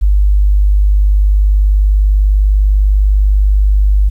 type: tone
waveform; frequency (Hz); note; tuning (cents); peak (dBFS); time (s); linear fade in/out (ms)
sine; 50.1; G1; +38; -6; 0.01-4.1; 20
effects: 8-bit